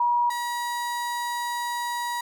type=tone pair in turn; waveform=sine / 35% pulse; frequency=960 / 960 Hz; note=B5 / B5; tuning=-49 / -49 cents; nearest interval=unison; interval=0 cents; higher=neither; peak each=-19 / -25 dBFS; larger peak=first; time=0-0.3 / 0.3-2.21 s; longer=second; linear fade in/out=5 ms; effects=none